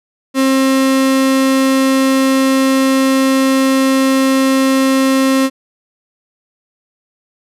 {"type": "tone", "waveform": "35% pulse", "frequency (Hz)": 266.5, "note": "C4", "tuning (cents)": 32, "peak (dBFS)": -8, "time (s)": [0.34, 5.5], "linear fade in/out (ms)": 50, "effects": ["resampled to 32000 Hz"]}